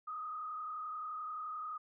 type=tone with frequency modulation; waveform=sine; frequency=1244.5 Hz; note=D#6; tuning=in tune; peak=-39 dBFS; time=0.07-1.78 s; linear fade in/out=10 ms; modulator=31.5 Hz; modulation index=1.1; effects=none